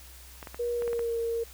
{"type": "clicks", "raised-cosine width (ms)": 0.5, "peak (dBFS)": -25, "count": 7, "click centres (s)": [0.428, 0.472, 0.545, 0.822, 0.878, 0.931, 0.993]}
{"type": "tone with pitch glide", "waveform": "sine", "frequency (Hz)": [478.1, 462.3], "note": ["A#4", "A#4"], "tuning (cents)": [44, -14], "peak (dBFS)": -27, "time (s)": [0.59, 1.44], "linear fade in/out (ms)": 10, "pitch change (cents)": -58, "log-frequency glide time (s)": [0.75, 1.16]}
{"effects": ["added 63 Hz sine -49 dBFS peak until 1.53 s", "white hiss -51 dBFS RMS until 1.53 s"]}